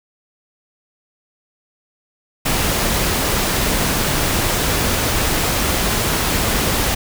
pink noise, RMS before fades -18 dBFS, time 2.45-6.95 s, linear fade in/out 10 ms, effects none

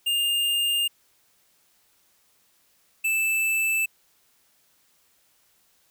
square tone pair in turn, 2812 / 2639 Hz, F7 / E7, +11 / +1 cents, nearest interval minor second, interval 110 cents, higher first, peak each -22 dBFS, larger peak neither, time 0.06-0.88 / 3.04-3.86 s, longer neither, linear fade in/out 10 ms, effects white hiss -64 dBFS RMS until 5.9 s

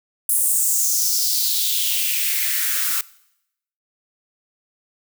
blue noise with high-pass filter sweep, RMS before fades -20 dBFS, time 0.29-3.01 s, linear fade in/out 2 ms, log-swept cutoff 10000 to 1300 Hz, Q 3.4, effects noise-tail reverb RT60 0.8 s tail -21 dB re dry

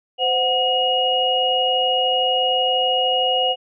sine tone cluster, 515 / 736 / 2877 Hz, C5 / F#5 / F#7, -28 / -9 / -49 cents, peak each -22 / -21 / -19 dBFS, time 0.18-3.56 s, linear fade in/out 50 ms, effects none

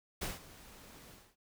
pink noise with ADSR envelope, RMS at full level -37 dBFS, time 0.21-1.36 s, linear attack 11 ms, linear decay 170 ms, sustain -18 dB, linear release 250 ms, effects none

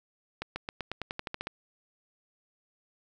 accelerating click train, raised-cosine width 0.3 ms, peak -18 dBFS, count 12, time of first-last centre 0.42-1.471 s, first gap 140 ms, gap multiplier 0.92, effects none

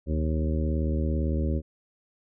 harmonic tone with a mistuned harmonic, 77.78 Hz, D#2, in tune, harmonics 1 / 2 / 3 / 4 / 5 / 6 / 7, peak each -25 / -32 / -32 / -35 / -37 / -43 / -38 dBFS, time 0.06-1.62 s, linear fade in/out 50 ms, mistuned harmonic 1, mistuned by -93 cents, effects none

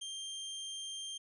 sawtooth tone, 3176 Hz, G7, 22 cents sharp, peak -37 dBFS, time 0.01-1.18 s, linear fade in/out 10 ms, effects resampled to 24000 Hz

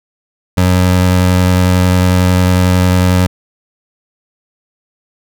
25% pulse tone, 91.1 Hz, F#2, 26 cents flat, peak -4 dBFS, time 0.57-3.27 s, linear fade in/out 10 ms, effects none

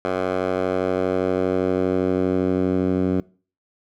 10% pulse tone with band-pass filter sweep, 92.5 Hz, F#2, in tune, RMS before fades -21 dBFS, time 0.05-3.2 s, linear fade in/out 0 ms, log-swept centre 770 to 240 Hz, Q 1.1, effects noise-tail reverb RT60 0.4 s tail -23 dB re dry

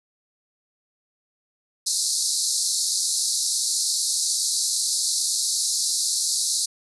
pink band-pass noise, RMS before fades -24 dBFS, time 1.86-6.66 s, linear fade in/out 10 ms, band 4000 to 11000 Hz, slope 96 dB/octave, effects none

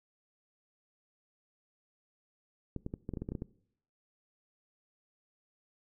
clicks, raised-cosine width 3 ms, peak -24 dBFS, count 11, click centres 2.763 / 2.864 / 2.939 / 3.091 / 3.137 / 3.172 / 3.22 / 3.289 / 3.32 / 3.352 / 3.421 s, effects noise-tail reverb RT60 0.7 s tail -21 dB re dry

